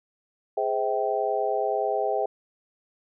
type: harmonic tone with a mistuned harmonic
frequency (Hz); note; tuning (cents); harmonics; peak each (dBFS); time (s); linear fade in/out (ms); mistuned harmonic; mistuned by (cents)
129.5; C3; -17; 3 / 4 / 5 / 6; -28 / -30 / -28 / -28; 0.57-2.26; 5; 3; +120
effects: none